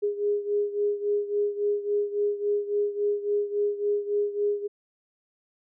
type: beating tone pair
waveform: sine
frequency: 410.5 / 414.1 Hz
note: G#4 / G#4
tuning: -20 / -5 cents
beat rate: 3.6 Hz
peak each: -25 / -29 dBFS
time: 0.02-4.68 s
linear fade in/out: 20 ms
effects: none